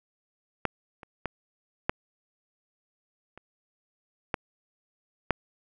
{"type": "clicks", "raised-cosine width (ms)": 0.5, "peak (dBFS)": [-9, -29, -15, -8, -30, -11, -7], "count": 7, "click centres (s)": [0.653, 1.032, 1.257, 1.895, 3.376, 4.342, 5.307], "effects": []}